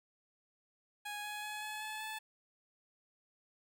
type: tone with pitch steps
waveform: 15% pulse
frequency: 830 / 837.7 / 845.5 / 853.3 / 861.3 / 869.3 Hz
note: G#5 / G#5 / G#5 / G#5 / A5 / A5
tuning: -1 / +15 / +31 / +47 / -37 / -21 cents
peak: -34 dBFS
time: 1.05-2.19 s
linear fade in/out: 10 ms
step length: 190 ms
effects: none